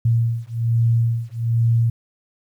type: beating tone pair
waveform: sine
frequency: 115.4 / 116.6 Hz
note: A#2 / A#2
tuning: -17 / +1 cents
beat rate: 1.2 Hz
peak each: -19 dBFS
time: 0.05-1.9 s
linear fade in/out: 5 ms
effects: 9-bit

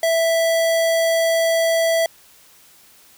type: tone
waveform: square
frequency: 659.3 Hz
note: E5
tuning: in tune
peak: -16 dBFS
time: 0.03-2.06 s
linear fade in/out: 2 ms
effects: white hiss -50 dBFS RMS until 3.17 s

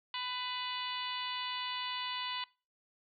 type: harmonic tone with a mistuned harmonic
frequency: 499.3 Hz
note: B4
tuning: 19 cents sharp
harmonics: 2 / 3 / 4 / 5 / 6 / 7 / 8 / 9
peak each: -41 / -50 / -45 / -48 / -41 / -43 / -46 / -49 dBFS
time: 0.14-2.44 s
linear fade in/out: 2 ms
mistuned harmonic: 6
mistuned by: -25 cents
effects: noise-tail reverb RT60 0.3 s tail -22 dB re dry

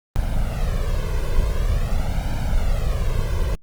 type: noise with flanger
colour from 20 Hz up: brown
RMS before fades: -20 dBFS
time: 0.16-3.55 s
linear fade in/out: 0 ms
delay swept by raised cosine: 1.3 to 1.98 ms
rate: 0.46 Hz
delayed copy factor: +0.85
effects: Opus 24 kbps

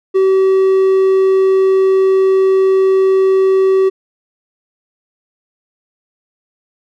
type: tone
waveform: triangle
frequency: 382.2 Hz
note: G4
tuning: 44 cents flat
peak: -6 dBFS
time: 0.14-3.9 s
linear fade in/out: 20 ms
effects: none

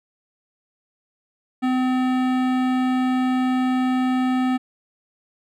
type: tone with hard clipping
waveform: sine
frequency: 255.7 Hz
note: C4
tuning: 40 cents flat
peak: -20 dBFS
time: 1.62-4.58 s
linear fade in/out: 20 ms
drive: 17 dB
effects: none

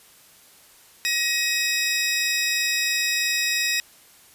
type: tone pair together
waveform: 20% pulse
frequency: 1897 / 2537 Hz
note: A#6 / D#7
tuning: +30 / +33 cents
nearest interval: perfect fourth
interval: 503 cents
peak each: -19 dBFS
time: 1.05-3.8 s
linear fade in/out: 0 ms
effects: white hiss -52 dBFS RMS until 4.34 s + resampled to 32000 Hz

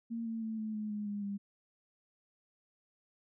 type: tone with pitch steps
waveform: sine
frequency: 230.3 / 225.8 / 221.4 / 217.1 / 212.9 / 208.8 / 204.7 / 200.7 Hz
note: A#3 / A3 / A3 / A3 / G#3 / G#3 / G#3 / G3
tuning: -21 / +45 / +11 / -23 / +43 / +10 / -25 / +41 cents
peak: -35 dBFS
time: 0.1-1.38 s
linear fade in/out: 20 ms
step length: 160 ms
effects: none

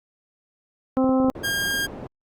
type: harmonic tone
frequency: 261.1 Hz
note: C4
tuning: 3 cents flat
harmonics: 1 / 2 / 3 / 4 / 5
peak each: -18 / -23 / -29 / -33 / -35 dBFS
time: 0.97-1.3 s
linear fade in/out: 0 ms
type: clicks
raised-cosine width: 2 ms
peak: -19 dBFS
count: 5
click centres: 1.043 / 1.093 / 1.201 / 1.246 / 1.285 s
type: low-pass noise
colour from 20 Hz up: white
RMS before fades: -36 dBFS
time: 1.35-2.07 s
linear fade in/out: 2 ms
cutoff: 480 Hz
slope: 12 dB/octave
type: tone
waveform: sawtooth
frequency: 1614 Hz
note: G#6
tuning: 50 cents flat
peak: -19 dBFS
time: 1.43-1.87 s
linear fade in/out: 20 ms
effects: Opus 48 kbps

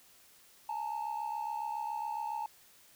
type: ring-modulated tone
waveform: triangle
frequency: 880 Hz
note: A5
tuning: in tune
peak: -28 dBFS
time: 0.69-2.46 s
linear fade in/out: 0 ms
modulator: 33.6 Hz
effects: tanh soft clip ceiling -29 dBFS + white hiss -61 dBFS RMS until 2.95 s

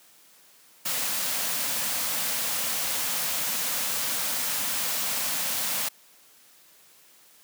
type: band-stop noise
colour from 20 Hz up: white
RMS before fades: -28 dBFS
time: 0.85-5.89 s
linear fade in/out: 10 ms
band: 300 to 460 Hz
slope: 96 dB/octave
effects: white hiss -56 dBFS RMS until 7.43 s + high-pass 150 Hz 12 dB/octave

